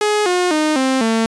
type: tone with pitch steps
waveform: sawtooth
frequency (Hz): 420 / 359.3 / 307.5 / 263.1 / 225.1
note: G#4 / F4 / D#4 / C4 / A3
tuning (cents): +19 / +49 / -20 / +10 / +40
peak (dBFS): -10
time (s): 0.01-1.26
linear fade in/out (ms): 2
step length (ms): 250
effects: resampled to 22050 Hz